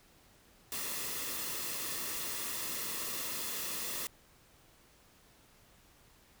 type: noise with comb filter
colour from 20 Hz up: white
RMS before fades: -38 dBFS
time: 0.72-4.07 s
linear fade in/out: 0 ms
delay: 1.3 ms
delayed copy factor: -0.5
effects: pink hiss -63 dBFS RMS until 6.4 s